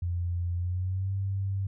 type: tone with pitch glide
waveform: sine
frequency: 87.31 to 97.44 Hz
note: F2 to G2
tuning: 0 to -10 cents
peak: -27 dBFS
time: 0.02-1.67 s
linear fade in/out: 5 ms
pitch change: +190 cents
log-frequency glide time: 0.56-1.13 s
effects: none